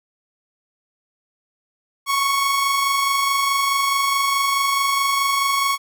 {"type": "tone pair together", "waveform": "sawtooth", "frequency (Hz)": [1084, 1108.7], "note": ["C#6", "C#6"], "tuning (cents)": [-39, 0], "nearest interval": "unison", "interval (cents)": 39, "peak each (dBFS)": [-24, -14], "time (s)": [2.06, 5.78], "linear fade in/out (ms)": 50, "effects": []}